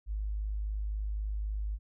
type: tone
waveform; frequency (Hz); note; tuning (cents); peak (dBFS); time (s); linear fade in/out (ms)
sine; 51.9; G#1; 0; -31; 0.06-1.79; 50
effects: none